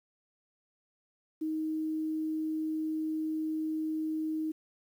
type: tone with quantisation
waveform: sine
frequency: 313.9 Hz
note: D#4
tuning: 15 cents sharp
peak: -30 dBFS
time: 1.41-4.52 s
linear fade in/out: 10 ms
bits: 10
effects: none